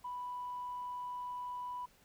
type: tone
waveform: sine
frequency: 987.8 Hz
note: B5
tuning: in tune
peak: -38 dBFS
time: 0.04-1.86 s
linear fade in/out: 10 ms
effects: tanh soft clip ceiling -34 dBFS + pink hiss -66 dBFS RMS until 2.04 s